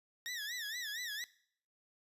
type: tone with vibrato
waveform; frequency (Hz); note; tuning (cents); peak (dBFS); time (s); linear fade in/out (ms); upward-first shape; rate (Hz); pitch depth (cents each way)
20% pulse; 1820; A#6; -42; -34; 0.26-1.24; 0; sine; 4.3; 160
effects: noise-tail reverb RT60 0.6 s tail -19 dB re dry + resampled to 32000 Hz